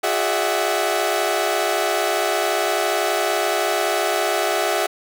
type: tone cluster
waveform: sawtooth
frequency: 357.7 / 412.4 / 586 / 655 / 747 Hz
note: F4 / G#4 / D5 / E5 / F#5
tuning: +41 / -12 / -4 / -11 / +16 cents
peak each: -24 / -21 / -24 / -19 / -21 dBFS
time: 0.03-4.87 s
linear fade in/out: 10 ms
effects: none